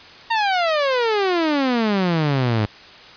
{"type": "exponential sweep", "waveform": "sawtooth", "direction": "down", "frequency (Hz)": [932.3, 102.7], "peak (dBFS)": -13, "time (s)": [0.3, 2.66], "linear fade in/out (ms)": 10, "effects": ["white hiss -42 dBFS RMS until 3.16 s", "resampled to 11025 Hz"]}